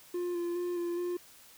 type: tone with vibrato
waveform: triangle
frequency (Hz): 349.5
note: F4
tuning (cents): +1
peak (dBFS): -29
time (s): 0.14-1.17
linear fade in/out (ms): 5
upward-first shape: square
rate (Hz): 2.4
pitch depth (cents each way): 18
effects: white hiss -56 dBFS RMS until 1.57 s